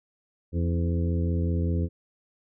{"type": "harmonic tone with a mistuned harmonic", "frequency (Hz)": 85.3, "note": "F2", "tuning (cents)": -40, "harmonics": [1, 2, 3, 4, 5, 6], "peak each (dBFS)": [-24, -30, -34, -36, -38, -40], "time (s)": [0.52, 1.89], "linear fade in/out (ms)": 50, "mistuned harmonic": 4, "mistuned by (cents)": -51, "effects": []}